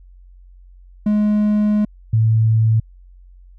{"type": "tone pair in turn", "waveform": ["triangle", "sine"], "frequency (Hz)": [210, 111.24], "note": ["G#3", "A2"], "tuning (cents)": [19, 19], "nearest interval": "major seventh", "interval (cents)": 1100, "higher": "first", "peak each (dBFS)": -11, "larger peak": "neither", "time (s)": [[1.06, 1.85], [2.13, 2.8]], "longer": "first", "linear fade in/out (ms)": 5, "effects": ["added 45 Hz sine -41 dBFS peak until 3.58 s"]}